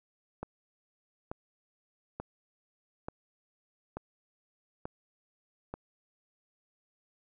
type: click train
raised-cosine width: 1 ms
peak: -23 dBFS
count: 7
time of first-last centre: 0.43-5.74 s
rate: 1.13 Hz
effects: none